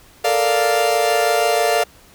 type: chord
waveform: 40% pulse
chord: Bb major seventh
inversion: third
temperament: equal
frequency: 440 / 466.2 / 587.3 / 698.5 Hz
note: A4 / Bb4 / D5 / F5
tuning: 0 / 0 / 0 / 0 cents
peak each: -21 / -22 / -20 / -17 dBFS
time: 0.24-1.84 s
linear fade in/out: 10 ms
effects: pink hiss -48 dBFS RMS until 2.14 s